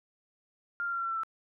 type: tone with pitch steps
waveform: sine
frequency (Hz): 1400 / 1387.9 / 1375.9 / 1364.1 / 1352.3 / 1340.6 / 1329.1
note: F6 / F6 / F6 / F6 / E6 / E6 / E6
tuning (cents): +4 / -11 / -26 / -41 / +44 / +29 / +14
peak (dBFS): -30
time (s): 0.8-1.234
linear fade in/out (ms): 0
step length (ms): 62
effects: none